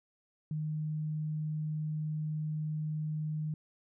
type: tone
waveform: sine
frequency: 153.9 Hz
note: D#3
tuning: 19 cents flat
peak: -32 dBFS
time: 0.51-3.54 s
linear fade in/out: 2 ms
effects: none